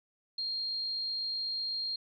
sine tone, 4218 Hz, C8, 13 cents sharp, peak -32 dBFS, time 0.38-1.96 s, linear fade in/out 5 ms, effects none

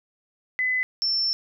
sine tone pair in turn, 2015 / 5379 Hz, B6 / E8, +34 / +34 cents, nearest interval octave + perfect fourth, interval 1700 cents, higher second, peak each -21 dBFS, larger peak neither, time 0.59-0.83 / 1.02-1.33 s, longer second, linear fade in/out 0 ms, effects none

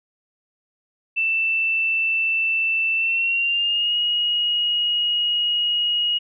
sine tone with pitch glide, 2663 to 2887 Hz, E7 to F#7, +17 to -43 cents, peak -18 dBFS, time 1.16-6.19 s, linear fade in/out 20 ms, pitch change +140 cents, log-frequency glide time 2.96-3.97 s, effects none

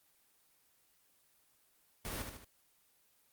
pink noise with echo, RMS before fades -41 dBFS, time 2.05-2.22 s, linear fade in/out 0 ms, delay 75 ms, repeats 3, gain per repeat -5 dB, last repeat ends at 2.445 s, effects white hiss -71 dBFS RMS until 3.32 s + Opus 24 kbps

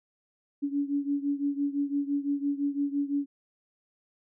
sine beating tone pair, 282.2 / 288.1 Hz, C#4 / D4, +31 / -33 cents, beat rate 5.9 Hz, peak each -28 / -31 dBFS, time 0.62-3.26 s, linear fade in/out 20 ms, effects none

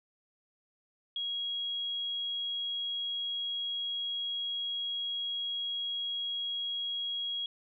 sine tone, 3300 Hz, G#7, 12 cents flat, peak -32 dBFS, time 1.16-7.46 s, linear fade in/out 2 ms, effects none

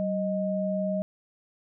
sine tone pair together, 190.65 / 622.3 Hz, G3 / D#5, -48 / 0 cents, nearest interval octave + minor sixth, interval 2048 cents, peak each -28 dBFS, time 0-1.02 s, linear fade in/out 0 ms, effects none

